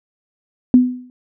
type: tone with exponential decay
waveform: sine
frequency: 250.1 Hz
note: B3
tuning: 22 cents sharp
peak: -3 dBFS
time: 0.74-1.1 s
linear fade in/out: 1 ms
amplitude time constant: 78 ms
effects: none